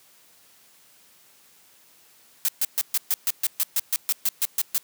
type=noise bursts; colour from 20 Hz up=blue; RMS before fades=-22 dBFS; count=15; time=2.45-4.78 s; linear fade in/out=0 ms; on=34 ms; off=130 ms; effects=white hiss -56 dBFS RMS until 4.83 s + high-pass 100 Hz 12 dB/octave